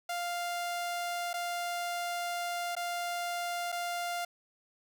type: tone with dropouts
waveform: sawtooth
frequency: 698.5 Hz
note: F5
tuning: in tune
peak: -29 dBFS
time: 0.09-4.25 s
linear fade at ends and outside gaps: 5 ms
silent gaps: 1.332-1.339 / 2.753-2.765 / 3.72-3.724 s
effects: none